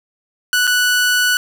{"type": "tone with dropouts", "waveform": "sawtooth", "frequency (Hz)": 1480, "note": "F#6", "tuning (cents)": 0, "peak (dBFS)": -9, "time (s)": [0.53, 1.37], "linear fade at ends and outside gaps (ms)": 1, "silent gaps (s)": [0.67, 0.675], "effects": []}